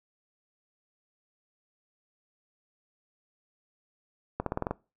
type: accelerating click train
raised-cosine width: 1 ms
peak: -15 dBFS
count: 7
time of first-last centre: 4.4-4.71 s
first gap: 63 ms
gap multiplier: 0.92
effects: noise-tail reverb RT60 0.3 s tail -22 dB re dry